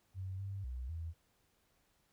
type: tone with pitch steps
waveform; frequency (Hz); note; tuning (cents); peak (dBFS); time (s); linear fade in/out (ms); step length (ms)
sine; 94.4 / 98.1 / 62.7 / 82.1; F#2 / G2 / B1 / E2; +35 / +2 / +27 / -6; -39; 0.14-1.14; 50; 250
effects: pink hiss -75 dBFS RMS until 2.12 s